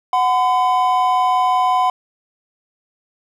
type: tone pair together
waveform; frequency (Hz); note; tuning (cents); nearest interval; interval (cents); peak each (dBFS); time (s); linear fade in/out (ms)
triangle; 740 / 1014.6; F#5 / B5; 0 / +46; perfect fourth; 546; -14; 0.13-1.9; 2
effects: none